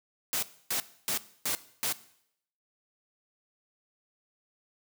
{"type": "noise bursts", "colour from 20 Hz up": "white", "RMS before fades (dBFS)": -30, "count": 5, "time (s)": [0.33, 1.925], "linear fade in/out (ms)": 0, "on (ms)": 95, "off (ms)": 280, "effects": ["noise-tail reverb RT60 0.7 s tail -17 dB re dry", "high-pass 100 Hz 12 dB/octave"]}